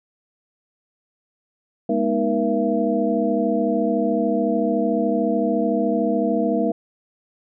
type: tone cluster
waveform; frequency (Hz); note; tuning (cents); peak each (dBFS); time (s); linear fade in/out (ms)
sine; 208.7 / 242.4 / 312.6 / 475.8 / 671; G#3 / B3 / D#4 / A#4 / E5; +9 / -32 / +8 / +35 / +31; -24; 1.89-6.72; 5
effects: none